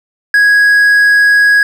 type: tone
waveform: triangle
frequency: 1659 Hz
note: G#6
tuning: 2 cents flat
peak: -3 dBFS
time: 0.34-1.63 s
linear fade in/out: 2 ms
effects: none